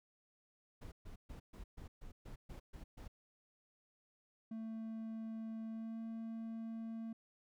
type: noise bursts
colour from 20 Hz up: brown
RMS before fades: -50 dBFS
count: 10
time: 0.81-3.08 s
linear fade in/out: 10 ms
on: 110 ms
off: 130 ms
type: tone with pitch glide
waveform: triangle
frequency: 223 to 225.7 Hz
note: A3 to A3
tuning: +23 to +44 cents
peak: -40 dBFS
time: 4.51-7.13 s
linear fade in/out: 5 ms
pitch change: +21 cents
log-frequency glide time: 5.69-6 s
effects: none